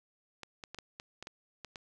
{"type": "clicks", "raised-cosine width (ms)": 0.2, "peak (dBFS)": -26, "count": 9, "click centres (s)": [0.433, 0.638, 0.746, 0.787, 0.999, 1.226, 1.271, 1.647, 1.758], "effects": []}